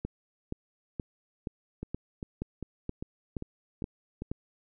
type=two click trains; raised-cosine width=3 ms; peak=-23 / -20 dBFS; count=7 / 10; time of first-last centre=1.83-4.22 / 0.05-4.315 s; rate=2.51 / 2.11 Hz; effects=none